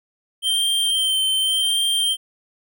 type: tone with vibrato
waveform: square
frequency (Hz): 3136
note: G7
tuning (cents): 0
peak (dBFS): -18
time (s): 0.42-2.17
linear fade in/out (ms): 50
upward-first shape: sine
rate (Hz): 0.87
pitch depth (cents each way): 21
effects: none